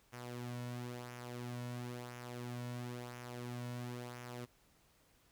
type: tone with flanger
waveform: sawtooth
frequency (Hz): 122.1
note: B2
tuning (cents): -19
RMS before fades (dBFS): -45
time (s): 0.12-4.46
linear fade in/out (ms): 20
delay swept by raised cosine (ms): 0.23 to 2.53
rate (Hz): 0.98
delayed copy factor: -0.55
effects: pink hiss -70 dBFS RMS until 5.31 s